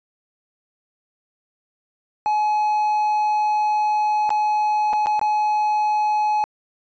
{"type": "tone with dropouts", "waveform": "triangle", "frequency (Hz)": 847, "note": "G#5", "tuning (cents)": 34, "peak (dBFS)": -15, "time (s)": [2.26, 6.44], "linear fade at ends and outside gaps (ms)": 0, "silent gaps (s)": [[4.293, 4.304], [4.93, 4.934], [5.06, 5.069], [5.194, 5.214]], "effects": ["resampled to 16000 Hz"]}